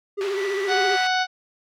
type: tone with vibrato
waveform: triangle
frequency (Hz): 393.6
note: G4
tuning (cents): +7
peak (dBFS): -21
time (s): 0.17-0.97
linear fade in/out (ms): 20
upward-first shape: sine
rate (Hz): 15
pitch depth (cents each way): 64
type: band-pass noise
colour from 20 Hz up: pink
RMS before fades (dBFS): -36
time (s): 0.21-1.07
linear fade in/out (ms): 0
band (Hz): 1100 to 3600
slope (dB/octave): 12
type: tone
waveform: triangle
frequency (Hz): 1963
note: B6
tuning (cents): -11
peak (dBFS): -30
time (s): 0.34-1.08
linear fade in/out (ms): 50
type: harmonic tone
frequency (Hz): 741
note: F#5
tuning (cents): +2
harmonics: 1 / 2 / 3 / 4 / 5 / 6 / 7 / 8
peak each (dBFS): -22 / -24 / -31 / -33 / -31 / -32 / -37 / -39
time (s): 0.67-1.27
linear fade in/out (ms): 50
effects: none